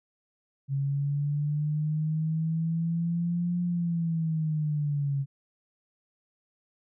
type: linear two-way sweep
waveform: sine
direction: up then down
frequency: 137.1 to 176.4 to 137.1 Hz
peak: -25 dBFS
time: 0.68-5.26 s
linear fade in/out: 50 ms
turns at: 3.62 s
effects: none